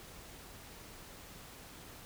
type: silence
effects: pink hiss -52 dBFS RMS until 2.05 s